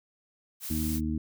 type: noise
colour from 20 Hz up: blue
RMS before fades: -37 dBFS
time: 0.6-1.01 s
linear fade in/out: 50 ms
type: harmonic tone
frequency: 77.78 Hz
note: D#2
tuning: in tune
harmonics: 1 / 2 / 3 / 4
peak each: -32 / -37 / -31 / -34 dBFS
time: 0.7-1.18 s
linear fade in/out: 5 ms
effects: none